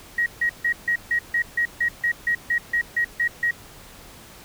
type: tone bursts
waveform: sine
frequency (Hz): 1895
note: A#6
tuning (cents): +28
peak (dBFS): -18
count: 15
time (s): 0.18-3.51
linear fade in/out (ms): 5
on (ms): 82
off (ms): 150
effects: pink hiss -45 dBFS RMS until 4.44 s